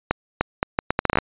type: accelerating click train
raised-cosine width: 0.5 ms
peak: -3 dBFS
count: 12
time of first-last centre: 0.11-1.186 s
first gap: 300 ms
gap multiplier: 0.73
effects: resampled to 8000 Hz